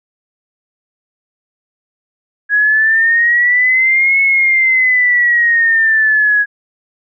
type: exponential two-way sweep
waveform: sine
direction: up then down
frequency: 1661 to 2197 to 1661 Hz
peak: -8 dBFS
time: 2.49-6.46 s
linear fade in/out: 50 ms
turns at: 4.21 s
effects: none